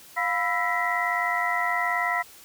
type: tone cluster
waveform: sine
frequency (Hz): 706 / 994 / 1330 / 1925 / 2024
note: F5 / B5 / E6 / B6 / B6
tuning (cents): +19 / +11 / +15 / -45 / +42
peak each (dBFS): -29 / -29 / -30 / -28 / -30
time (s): 0.16-2.23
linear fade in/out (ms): 20
effects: white hiss -49 dBFS RMS until 2.44 s